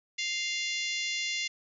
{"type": "harmonic tone with a mistuned harmonic", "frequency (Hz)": 698.5, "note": "F5", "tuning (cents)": 0, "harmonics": [3, 4, 5, 6, 7, 8, 9, 10], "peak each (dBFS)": [-34, -36, -38, -40, -41, -42, -43, -44], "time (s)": [0.18, 1.48], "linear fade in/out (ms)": 10, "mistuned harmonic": 5, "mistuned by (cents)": -18, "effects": []}